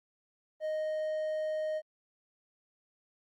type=tone; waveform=triangle; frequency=621 Hz; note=D#5; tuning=3 cents flat; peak=-29 dBFS; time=0.6-1.82 s; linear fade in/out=50 ms; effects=Opus 32 kbps